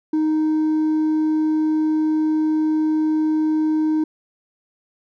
triangle tone with hard clipping, 311.1 Hz, D#4, in tune, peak -15 dBFS, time 0.13-4.04 s, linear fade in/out 5 ms, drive 1 dB, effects none

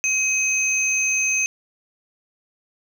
sine tone pair together, 2540 / 6265 Hz, D#7 / G8, +35 / -2 cents, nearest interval octave + major third, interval 1563 cents, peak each -20 / -22 dBFS, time 0.04-1.46 s, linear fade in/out 0 ms, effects 7-bit

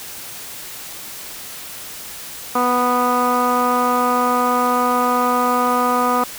15% pulse tone with low-pass filter, 246.9 Hz, B3, in tune, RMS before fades -17 dBFS, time 2.55-6.24 s, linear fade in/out 5 ms, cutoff 1300 Hz, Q 5.5, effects white hiss -33 dBFS RMS until 6.38 s

